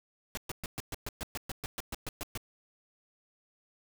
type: noise bursts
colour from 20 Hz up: pink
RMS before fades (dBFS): -37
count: 15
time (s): 0.35-2.375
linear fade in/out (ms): 0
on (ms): 23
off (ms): 120
effects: none